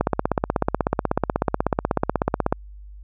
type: click train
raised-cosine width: 1 ms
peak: -4 dBFS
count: 42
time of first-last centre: 0.01-2.525 s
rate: 16.3 Hz
effects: added 50 Hz sine -38 dBFS peak until 3.03 s